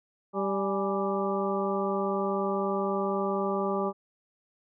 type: harmonic tone with a mistuned harmonic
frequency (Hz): 195.9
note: G3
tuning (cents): -1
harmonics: 1 / 2 / 3 / 4 / 5 / 6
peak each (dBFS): -32 / -30 / -33 / -35 / -39 / -34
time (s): 0.33-3.93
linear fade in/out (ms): 50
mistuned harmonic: 4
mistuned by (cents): +87
effects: none